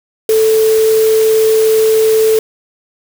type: tone in noise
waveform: sine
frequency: 440 Hz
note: A4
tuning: in tune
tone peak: -7 dBFS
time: 0.29-2.39 s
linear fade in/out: 2 ms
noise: white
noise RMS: -23 dBFS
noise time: 0.29-2.39 s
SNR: +13 dB
effects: none